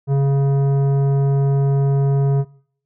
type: tone with tanh clipping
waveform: sine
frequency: 138.59 Hz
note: C#3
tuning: in tune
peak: -15 dBFS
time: 0.07-2.45 s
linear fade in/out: 50 ms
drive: 12 dB
effects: noise-tail reverb RT60 0.6 s tail -22 dB re dry